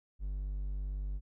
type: tone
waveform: triangle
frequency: 49 Hz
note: G1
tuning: in tune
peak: -32 dBFS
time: 0.19-1.21 s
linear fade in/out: 50 ms
effects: none